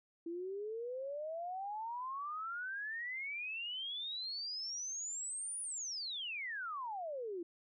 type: exponential two-way sweep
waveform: sine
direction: up then down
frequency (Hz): 329.6 to 9820 to 329.6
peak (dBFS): -39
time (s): 0.26-7.43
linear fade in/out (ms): 5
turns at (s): 5.61
effects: none